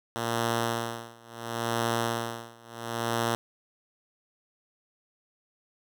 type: tone with tremolo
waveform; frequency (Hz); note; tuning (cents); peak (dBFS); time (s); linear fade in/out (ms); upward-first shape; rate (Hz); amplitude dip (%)
5% pulse; 116.4; A#2; -2; -14; 0.16-3.35; 0; sine; 0.72; 95
effects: none